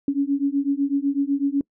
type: beating tone pair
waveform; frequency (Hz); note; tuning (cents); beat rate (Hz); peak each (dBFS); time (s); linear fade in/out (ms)
sine; 276.2 / 284.2; C#4 / C#4; -6 / +43; 8; -22; 0.08-1.61; 2
effects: noise-tail reverb RT60 0.1 s tail -25 dB re dry